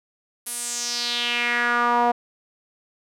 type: tone with band-pass filter sweep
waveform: sawtooth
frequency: 240 Hz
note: B3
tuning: 49 cents flat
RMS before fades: -23 dBFS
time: 0.46-2.12 s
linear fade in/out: 10 ms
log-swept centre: 11000 to 770 Hz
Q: 3.5
effects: none